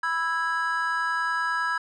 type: chord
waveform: triangle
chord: E major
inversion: second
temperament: just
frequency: 988.9 / 1318.5 / 1648.1 Hz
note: B5 / E6 / G#6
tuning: +2 / 0 / -14 cents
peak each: -28 / -27 / -25 dBFS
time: 0.03-1.78 s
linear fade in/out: 5 ms
effects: resampled to 22050 Hz